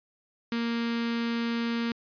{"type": "tone with notch filter", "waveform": "sawtooth", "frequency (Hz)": 233.1, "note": "A#3", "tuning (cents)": 0, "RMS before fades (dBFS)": -29, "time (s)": [0.52, 1.92], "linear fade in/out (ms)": 2, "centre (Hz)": 660, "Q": 0.82, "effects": ["resampled to 11025 Hz"]}